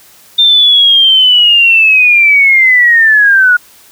sine linear sweep, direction down, 3620 to 1434 Hz, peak -3 dBFS, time 0.38-3.57 s, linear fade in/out 10 ms, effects white hiss -41 dBFS RMS until 3.91 s

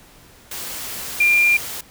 sine tone in noise, 2393 Hz, D7, 32 cents sharp, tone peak -12 dBFS, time 1.2-1.57 s, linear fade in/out 5 ms, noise white, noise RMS -30 dBFS, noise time 0.51-1.81 s, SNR +15 dB, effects pink hiss -48 dBFS RMS until 1.9 s

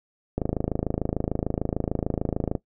click train, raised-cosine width 2 ms, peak -11 dBFS, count 59, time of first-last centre 0.38-2.552 s, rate 26.7 Hz, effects noise-tail reverb RT60 0.1 s tail -18 dB re dry

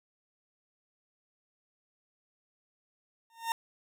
40% pulse tone with exponential growth, 915 Hz, A#5, 32 cents flat, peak -25 dBFS, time 3.3-3.52 s, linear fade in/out 1 ms, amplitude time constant 46 ms, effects none

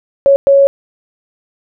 sine tone bursts at uneven times, 554.4 Hz, C#5, in tune, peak -4 dBFS, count 2, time 0.26-0.36 / 0.47-0.67 s, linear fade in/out 0 ms, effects none

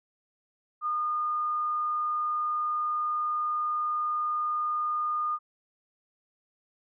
sine tone, 1220 Hz, D#6, 34 cents flat, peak -26 dBFS, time 0.81-5.39 s, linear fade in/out 50 ms, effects none

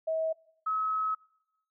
sine tone pair in turn, 642 / 1284 Hz, E5 / E6, -46 / -46 cents, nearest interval octave, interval 1200 cents, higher second, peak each -27 / -27 dBFS, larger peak neither, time 0.07-0.33 / 0.66-1.15 s, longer second, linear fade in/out 10 ms, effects noise-tail reverb RT60 0.9 s tail -23 dB re dry

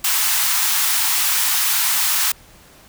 white high-pass noise, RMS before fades -18 dBFS, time 0.04-2.32 s, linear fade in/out 5 ms, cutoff 800 Hz, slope 48 dB/octave, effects pink hiss -47 dBFS RMS until 2.88 s

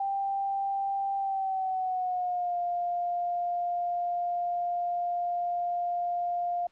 sine tone with pitch glide, 788 to 702 Hz, G5 to F5, +9 to +9 cents, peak -27 dBFS, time 0-6.67 s, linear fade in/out 5 ms, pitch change -200 cents, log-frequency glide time 1.17-2.57 s, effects pink hiss -67 dBFS RMS until 6.71 s + low-pass 5000 Hz 12 dB/octave

